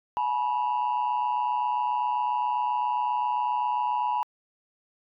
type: tone pair together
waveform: sine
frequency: 849 / 976.5 Hz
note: G#5 / B5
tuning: +38 / -20 cents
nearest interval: major second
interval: 242 cents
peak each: -26 / -24 dBFS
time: 0.17-4.23 s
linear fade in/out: 0 ms
effects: tanh soft clip ceiling -20 dBFS